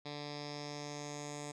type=tone with low-pass filter sweep; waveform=10% pulse; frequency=146.5 Hz; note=D3; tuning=4 cents flat; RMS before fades=-44 dBFS; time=0.05-1.52 s; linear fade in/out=10 ms; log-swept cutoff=4400 to 7500 Hz; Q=4.5; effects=none